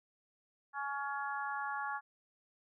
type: harmonic tone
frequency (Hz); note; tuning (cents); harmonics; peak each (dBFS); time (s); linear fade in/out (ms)
280.6; C#4; +21; 3 / 4 / 5 / 6; -40 / -41 / -42 / -43; 0.73-2.01; 50
effects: none